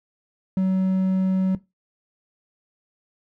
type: tone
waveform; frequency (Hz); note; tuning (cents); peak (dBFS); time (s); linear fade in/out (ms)
triangle; 188.4; F#3; +32; -16; 0.57-1.55; 2
effects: noise-tail reverb RT60 0.2 s tail -17 dB re dry